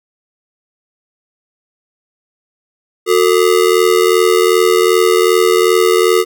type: ring-modulated tone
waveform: square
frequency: 408.1 Hz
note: G#4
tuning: 30 cents flat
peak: -6 dBFS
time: 3.06-6.25 s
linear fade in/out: 50 ms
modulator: 41.3 Hz
effects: none